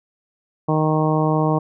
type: harmonic tone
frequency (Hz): 155.4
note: D#3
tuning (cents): -2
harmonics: 1 / 2 / 3 / 4 / 5 / 6 / 7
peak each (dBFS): -19 / -22 / -24 / -25 / -26 / -27 / -27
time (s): 0.68-1.59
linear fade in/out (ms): 10
effects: none